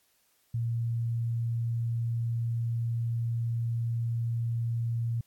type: tone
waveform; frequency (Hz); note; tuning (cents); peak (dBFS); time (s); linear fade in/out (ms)
sine; 116.54; A#2; 0; -27; 0.54-5.21; 5
effects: white hiss -69 dBFS RMS until 5.26 s + AAC 64 kbps